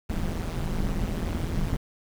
brown noise with amplitude modulation, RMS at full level -24 dBFS, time 0.09-1.77 s, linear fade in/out 10 ms, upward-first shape sine, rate 167 Hz, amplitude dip 90%, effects none

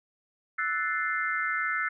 sine chord, F# half-diminished seventh, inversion third, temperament equal, 1318.5 / 1480 / 1760 / 2093 Hz, E6 / F#6 / A6 / C7, 0 / 0 / 0 / 0 cents, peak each -32 dBFS, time 0.58-1.89 s, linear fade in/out 10 ms, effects none

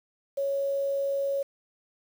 sine tone with quantisation, 554.4 Hz, C#5, in tune, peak -25 dBFS, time 0.37-1.43 s, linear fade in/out 10 ms, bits 8, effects none

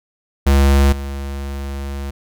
square tone with level steps, 69.3 Hz, C#2, in tune, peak -10 / -24 dBFS, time 0.46-2.11 s, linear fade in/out 10 ms, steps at 0.92 s, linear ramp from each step 5 ms, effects none

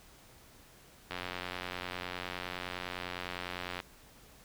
click train, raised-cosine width 0.3 ms, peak -21 dBFS, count 243, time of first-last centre 1.11-3.802 s, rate 89.9 Hz, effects pink hiss -58 dBFS RMS until 4.44 s

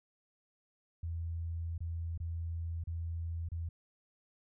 sine tone with dropouts, 83.4 Hz, E2, 21 cents sharp, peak -35 dBFS, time 1.03-3.69 s, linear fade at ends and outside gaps 5 ms, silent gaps 1.78-1.805 / 2.177-2.201 / 2.839-2.872 / 3.488-3.517 s, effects none

